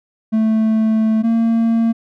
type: tone pair in turn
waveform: triangle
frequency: 220 / 228.3 Hz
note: A3 / A#3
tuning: 0 / -36 cents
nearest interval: minor second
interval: 64 cents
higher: second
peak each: -10 dBFS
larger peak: neither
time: 0.32-1.23 / 1.23-1.93 s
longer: first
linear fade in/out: 20 ms
effects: none